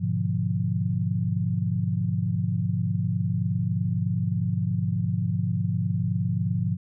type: chord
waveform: sine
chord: G# diminished seventh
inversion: none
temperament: equal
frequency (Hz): 103.83 / 123.47 / 146.83 / 174.61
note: G#2 / B2 / D3 / F3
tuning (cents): 0 / 0 / 0 / 0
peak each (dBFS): -27 / -29 / -31 / -27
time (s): 0-6.77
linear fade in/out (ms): 20
effects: none